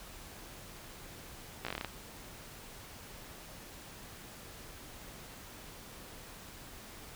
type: slowing click train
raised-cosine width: 0.3 ms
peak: -20 dBFS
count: 9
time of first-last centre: 1.65-1.847 s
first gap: 16 ms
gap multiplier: 1.12
effects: pink hiss -50 dBFS RMS until 7.15 s